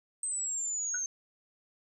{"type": "exponential sweep", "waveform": "sine", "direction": "down", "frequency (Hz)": [8310, 6290], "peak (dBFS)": -31, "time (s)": [0.23, 1.06], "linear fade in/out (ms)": 2}
{"type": "tone with exponential decay", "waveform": "sine", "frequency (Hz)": 1480, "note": "F#6", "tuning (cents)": 0, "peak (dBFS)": -31, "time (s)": [0.94, 1.04], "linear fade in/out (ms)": 5, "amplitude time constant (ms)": 20}
{"effects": []}